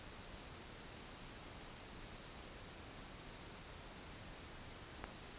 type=click; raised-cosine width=0.5 ms; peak=-27 dBFS; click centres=5.041 s; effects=pink hiss -53 dBFS RMS until 5.38 s + resampled to 8000 Hz